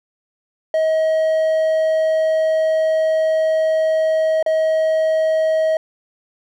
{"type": "tone with dropouts", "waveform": "triangle", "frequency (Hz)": 635, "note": "D#5", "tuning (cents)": 35, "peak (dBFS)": -12, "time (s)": [0.74, 5.77], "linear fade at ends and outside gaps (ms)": 2, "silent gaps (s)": [4.427, 4.462], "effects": []}